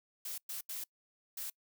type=noise bursts at uneven times; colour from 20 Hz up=blue; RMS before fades=-41 dBFS; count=4; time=0.25-0.38 / 0.49-0.61 / 0.69-0.84 / 1.37-1.5 s; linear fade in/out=5 ms; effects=noise-tail reverb RT60 0.1 s tail -25 dB re dry